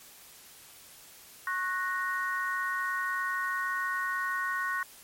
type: chord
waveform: sine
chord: F# major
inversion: second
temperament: equal with one note detuned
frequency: 1095.4 / 1480 / 1864.7 Hz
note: C#6 / F#6 / A#6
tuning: -21 / 0 / 0 cents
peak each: -33 dBFS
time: 1.47-4.83 s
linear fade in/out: 2 ms
effects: white hiss -52 dBFS RMS until 5.03 s + MP3 64 kbps